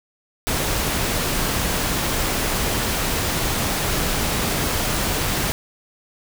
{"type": "noise", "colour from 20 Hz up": "pink", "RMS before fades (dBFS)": -22, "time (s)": [0.47, 5.52], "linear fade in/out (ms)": 0, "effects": []}